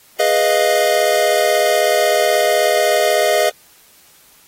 square chord, F half-diminished seventh, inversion first, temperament equal, 415.3 / 493.9 / 622.3 / 698.5 Hz, Ab4 / Cb5 / Eb5 / F5, 0 / 0 / 0 / 0 cents, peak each -21 / -21 / -16 / -19 dBFS, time 0.19-3.5 s, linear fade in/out 10 ms, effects white hiss -49 dBFS RMS until 4.47 s + AAC 48 kbps

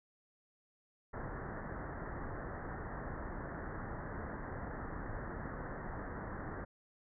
pink low-pass noise, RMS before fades -43 dBFS, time 1.13-6.65 s, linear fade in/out 10 ms, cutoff 1900 Hz, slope 96 dB/octave, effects none

